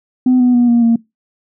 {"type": "tone with pitch steps", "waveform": "sine", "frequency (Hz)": [253.5, 247.7, 242.1, 236.5, 231.1], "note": ["B3", "B3", "B3", "A#3", "A#3"], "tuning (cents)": [45, 5, -34, 25, -15], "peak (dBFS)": -6, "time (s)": [0.26, 0.96], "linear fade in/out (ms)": 5, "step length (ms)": 140, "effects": ["noise-tail reverb RT60 0.2 s tail -23 dB re dry", "tanh soft clip ceiling -5 dBFS"]}